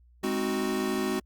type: chord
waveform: square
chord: Ab dominant seventh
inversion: none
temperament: equal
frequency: 207.7 / 261.6 / 311.1 / 370 Hz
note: Ab3 / C4 / Eb4 / Gb4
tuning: 0 / 0 / 0 / 0 cents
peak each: -33 / -33 / -37 / -31 dBFS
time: 0.23-1.2 s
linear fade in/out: 10 ms
effects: added 60 Hz sine -55 dBFS peak until 1.25 s + Opus 48 kbps

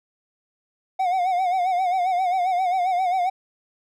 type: tone with vibrato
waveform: triangle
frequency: 733 Hz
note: F#5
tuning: 16 cents flat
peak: -17 dBFS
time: 0.99-3.3 s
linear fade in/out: 10 ms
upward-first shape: sine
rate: 7.5 Hz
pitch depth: 81 cents each way
effects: none

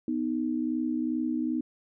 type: tone pair together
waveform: sine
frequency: 248.6 / 311.1 Hz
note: B3 / D#4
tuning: +12 / 0 cents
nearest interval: major third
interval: 388 cents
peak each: -29 / -29 dBFS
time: 0.08-1.61 s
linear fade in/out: 2 ms
effects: none

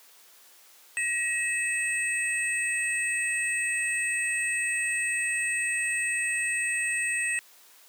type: tone cluster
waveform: sine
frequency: 1902 / 2600 / 8260 Hz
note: A#6 / E7 / C9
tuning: +34 / -24 / -23 cents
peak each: -29 / -29 / -32 dBFS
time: 0.97-7.39 s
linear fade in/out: 0 ms
effects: white hiss -55 dBFS RMS until 7.88 s + high-pass 400 Hz 12 dB/octave

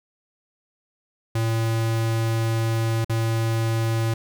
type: tone with dropouts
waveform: square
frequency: 113.3 Hz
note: A#2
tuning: 49 cents flat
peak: -21 dBFS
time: 1.35-4.14 s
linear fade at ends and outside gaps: 5 ms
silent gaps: 3.046-3.095 s
effects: none

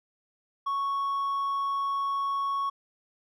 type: tone with hard clipping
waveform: sine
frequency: 1108.7 Hz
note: C#6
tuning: in tune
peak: -27 dBFS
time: 0.66-2.7 s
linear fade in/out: 10 ms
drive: 2 dB
effects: none

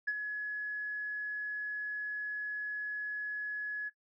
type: tone with ADSR envelope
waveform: sine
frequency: 1692 Hz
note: G#6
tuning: 32 cents sharp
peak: -26 dBFS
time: 0.07-3.9 s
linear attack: 14 ms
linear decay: 40 ms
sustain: -8 dB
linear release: 24 ms
effects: noise-tail reverb RT60 0.1 s tail -19 dB re dry + tanh soft clip ceiling -25 dBFS

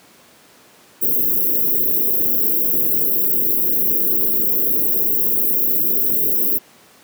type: band-stop noise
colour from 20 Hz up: white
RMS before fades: -17 dBFS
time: 1.01-6.59 s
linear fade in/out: 20 ms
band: 480 to 13000 Hz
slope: 48 dB/octave
effects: pink hiss -48 dBFS RMS until 7.03 s + high-pass 200 Hz 12 dB/octave

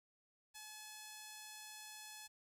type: tone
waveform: 5% pulse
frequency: 856 Hz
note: A5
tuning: 48 cents flat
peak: -39 dBFS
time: 0.54-2.28 s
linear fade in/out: 20 ms
effects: 12-bit

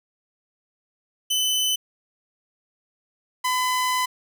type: tone pair in turn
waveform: sawtooth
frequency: 3023 / 1008.8 Hz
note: F#7 / B5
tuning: +36 / +36 cents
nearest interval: octave + perfect fifth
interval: 1900 cents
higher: first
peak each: -17 dBFS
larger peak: neither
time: 1.3-1.76 / 3.44-4.06 s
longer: second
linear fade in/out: 10 ms
effects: none

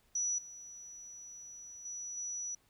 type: tone with level steps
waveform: sine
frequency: 5890 Hz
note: F#8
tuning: 9 cents flat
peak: -31 / -47 / -40 / -37 dBFS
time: 0.15-2.55 s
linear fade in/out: 5 ms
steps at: 0.38 / 1.85 / 2.17 s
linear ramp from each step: 5 ms
effects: pink hiss -71 dBFS RMS until 2.69 s

